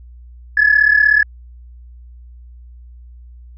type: tone pair together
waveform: sine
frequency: 1687 / 1723.4 Hz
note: G#6 / A6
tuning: +27 / -36 cents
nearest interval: unison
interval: 37 cents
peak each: -11 dBFS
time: 0.57-1.23 s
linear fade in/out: 5 ms
effects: tanh soft clip ceiling -2 dBFS + added 60 Hz sine -36 dBFS peak until 3.57 s